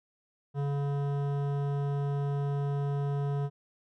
triangle tone with hard clipping, 141.7 Hz, C#3, 38 cents sharp, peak -30 dBFS, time 0.54-3.5 s, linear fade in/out 50 ms, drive 18 dB, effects none

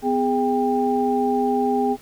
sine tone cluster, 251.4 / 412.7 / 795 Hz, B3 / G#4 / G5, +31 / -11 / +24 cents, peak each -22 dBFS, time 0.02-1.97 s, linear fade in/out 50 ms, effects pink hiss -48 dBFS RMS until 2.01 s

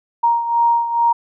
sine beating tone pair, 936 / 938.3 Hz, A#5 / A#5, +7 / +11 cents, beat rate 2.3 Hz, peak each -14 / -20 dBFS, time 0.23-1.13 s, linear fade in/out 10 ms, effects none

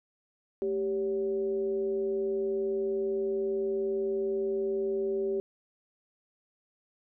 sine tone with frequency modulation, 391.2 Hz, G4, 4 cents flat, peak -27 dBFS, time 0.62-5.4 s, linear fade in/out 0 ms, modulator 171 Hz, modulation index 0.45, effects none

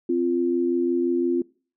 sine tone pair together, 260.6 / 346.4 Hz, C4 / F4, -7 / -14 cents, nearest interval perfect fourth, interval 493 cents, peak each -24 / -21 dBFS, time 0.09-1.42 s, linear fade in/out 5 ms, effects noise-tail reverb RT60 0.4 s tail -23 dB re dry

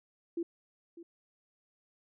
sine tone with echo, 338.3 Hz, E4, 45 cents sharp, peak -31 dBFS, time 0.37-0.43 s, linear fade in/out 5 ms, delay 600 ms, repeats 1, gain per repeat -15 dB, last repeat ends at 1.03 s, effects none

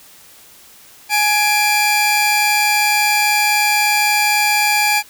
sawtooth tone pair together, 837.2 / 2368 Hz, G#5 / D7, +14 / +14 cents, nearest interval octave + tritone, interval 1800 cents, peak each -12 dBFS, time 1.09-5.03 s, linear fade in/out 50 ms, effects white hiss -44 dBFS RMS until 5.09 s

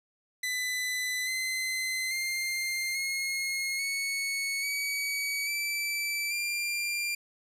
sawtooth tone with pitch steps, 2003 / 2053 / 2105 / 2158 / 2212 / 2268 / 2325 / 2383 Hz, B6 / C7 / C7 / C#7 / C#7 / C#7 / D7 / D7, +24 / -33 / +10 / -47 / -4 / +39 / -18 / +25 cents, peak -26 dBFS, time 0.43-7.15 s, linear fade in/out 5 ms, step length 840 ms, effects resampled to 32000 Hz

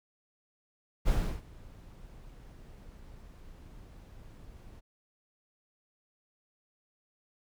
brown noise with ADSR envelope, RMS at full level -26 dBFS, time 1.05-4.81 s, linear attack 31 ms, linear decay 330 ms, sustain -24 dB, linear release 25 ms, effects none

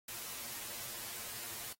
white noise with comb filter, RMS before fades -44 dBFS, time 0.08-1.73 s, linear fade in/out 5 ms, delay 8.6 ms, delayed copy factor +0.9, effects noise-tail reverb RT60 0.1 s tail -20 dB re dry + AAC 48 kbps

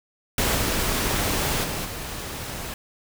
pink noise with level steps, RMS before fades -22 / -24 / -29 / -33 dBFS, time 0.38-2.74 s, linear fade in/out 2 ms, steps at 0.55 / 1.63 / 1.84 s, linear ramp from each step 20 ms, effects none

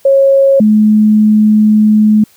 sine tone pair in turn, 546 / 213.6 Hz, C#5 / G#3, -26 / +49 cents, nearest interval octave + major third, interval 1625 cents, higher first, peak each -4 dBFS, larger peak neither, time 0.05-0.6 / 0.6-2.24 s, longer second, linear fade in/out 5 ms, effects white hiss -47 dBFS RMS until 2.36 s

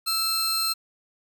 sawtooth tone pair together, 1318.5 / 4186 Hz, E6 / C8, 0 / 0 cents, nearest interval octave + minor sixth, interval 2000 cents, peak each -26 / -21 dBFS, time 0.06-0.74 s, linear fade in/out 20 ms, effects none

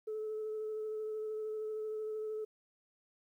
sine tone with vibrato, 432.3 Hz, A4, 31 cents flat, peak -35 dBFS, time 0.07-2.45 s, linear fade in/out 10 ms, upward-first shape sine, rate 13 Hz, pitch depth 14 cents each way, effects tanh soft clip ceiling -33 dBFS + 12-bit

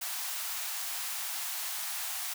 white high-pass noise, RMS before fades -36 dBFS, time 0.01-2.34 s, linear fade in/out 10 ms, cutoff 680 Hz, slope 48 dB/octave, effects none

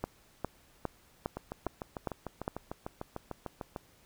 two click trains, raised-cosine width 1 ms, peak -18 / -23 dBFS, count 7 / 17, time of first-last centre 0.04-2.479 / 1.37-3.762 s, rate 2.46 / 6.69 Hz, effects pink hiss -63 dBFS RMS until 4.05 s

